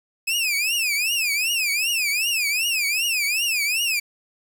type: tone with vibrato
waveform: sawtooth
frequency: 2540 Hz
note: D#7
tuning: 35 cents sharp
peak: -17 dBFS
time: 0.27-4 s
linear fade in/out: 10 ms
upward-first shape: triangle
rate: 2.6 Hz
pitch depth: 240 cents each way
effects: 8-bit